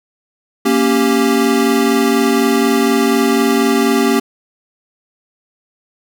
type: chord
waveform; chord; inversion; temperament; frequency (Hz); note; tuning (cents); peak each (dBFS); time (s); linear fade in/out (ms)
square; G diminished; first; equal; 233.1 / 277.2 / 392; Bb3 / Db4 / G4; 0 / 0 / 0; -16; 0.65-4.2; 10
effects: none